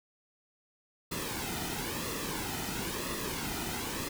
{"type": "noise with flanger", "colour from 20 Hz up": "pink", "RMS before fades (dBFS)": -36, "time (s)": [1.11, 4.09], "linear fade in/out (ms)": 10, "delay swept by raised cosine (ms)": [1.3, 1.83], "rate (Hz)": 1, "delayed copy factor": -0.6, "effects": []}